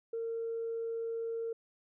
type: tone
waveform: sine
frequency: 457.6 Hz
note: A#4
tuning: 32 cents flat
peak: -33 dBFS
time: 0.13-1.53 s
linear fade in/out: 5 ms
effects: tanh soft clip ceiling -29 dBFS